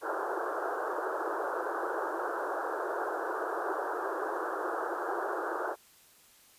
pink band-pass noise, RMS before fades -34 dBFS, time 0.01-5.76 s, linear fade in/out 50 ms, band 330 to 1600 Hz, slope 96 dB/octave, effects white hiss -60 dBFS RMS until 6.58 s + resampled to 32000 Hz

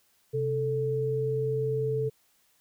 sine tone pair together, 131.46 / 440 Hz, C3 / A4, +9 / 0 cents, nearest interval octave + major sixth, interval 2091 cents, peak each -30 / -27 dBFS, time 0.33-2.1 s, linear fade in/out 20 ms, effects white hiss -67 dBFS RMS until 2.6 s

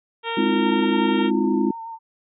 harmonic tone, 460 Hz, A#4, 23 cents flat, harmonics 1 / 2 / 3 / 4 / 5 / 6 / 7 / 8, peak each -30 / -28 / -33 / -35 / -36 / -35 / -33 / -40 dBFS, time 0.23-1.31 s, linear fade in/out 50 ms
sine chord, F minor seventh, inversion first, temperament equal with one note detuned, 207.7 / 261.6 / 318.6 / 349.2 Hz, Ab3 / C4 / Eb4 / F4, 0 / 0 / +41 / 0 cents, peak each -23 dBFS, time 0.37-1.71 s, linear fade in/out 5 ms
sine tone with vibrato, 909 Hz, A#5, 44 cents flat, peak -31 dBFS, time 0.62-1.99 s, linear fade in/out 50 ms, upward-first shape triangle, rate 8.1 Hz, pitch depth 29 cents each way
effects none

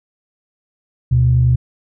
sine tone pair together, 73.42 / 123.48 Hz, D2 / B2, 0 / 0 cents, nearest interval major sixth, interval 900 cents, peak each -16 / -10 dBFS, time 1.11-1.56 s, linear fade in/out 10 ms, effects tanh soft clip ceiling -2 dBFS

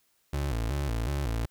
30% pulse tone with vibrato, 63.1 Hz, B1, 38 cents sharp, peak -25 dBFS, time 0.33-1.46 s, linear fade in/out 5 ms, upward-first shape square, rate 2.7 Hz, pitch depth 200 cents each way, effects white hiss -70 dBFS RMS until 1.5 s

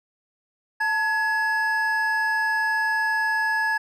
triangle tone pair together, 886 / 1685.2 Hz, A5 / G#6, +12 / +25 cents, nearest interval major seventh, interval 1113 cents, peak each -24 / -20 dBFS, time 0.8-3.78 s, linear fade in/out 10 ms, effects none

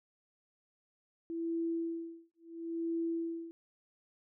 sine tone with tremolo, 332.4 Hz, E4, 15 cents sharp, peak -31 dBFS, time 1.3-3.51 s, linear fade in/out 0 ms, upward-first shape sine, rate 0.73 Hz, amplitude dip 100%, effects none

